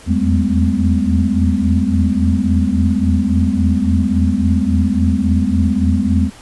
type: tone cluster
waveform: sine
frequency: 81.5 / 85.1 / 197.9 / 215.4 / 253.6 Hz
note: E2 / F2 / G3 / A3 / B3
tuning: -19 / -44 / +17 / -37 / +46 cents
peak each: -18 dBFS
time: 0.06-6.31 s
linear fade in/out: 50 ms
effects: pink hiss -40 dBFS RMS until 6.41 s + resampled to 24000 Hz